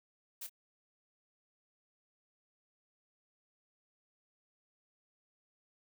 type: noise with echo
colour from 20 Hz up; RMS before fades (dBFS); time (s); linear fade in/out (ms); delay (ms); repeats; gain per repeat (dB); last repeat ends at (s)
blue; -43; 0.41-0.47; 10; 26; 1; -11; 0.496
effects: none